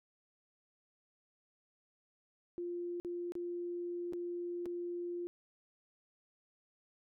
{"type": "tone with dropouts", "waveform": "sine", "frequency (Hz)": 349.2, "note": "F4", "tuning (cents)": 0, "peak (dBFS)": -37, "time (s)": [2.58, 5.27], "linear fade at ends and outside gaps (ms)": 0, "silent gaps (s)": [[3, 3.048], [3.321, 3.353], [4.125, 4.134], [4.657, 4.662]], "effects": []}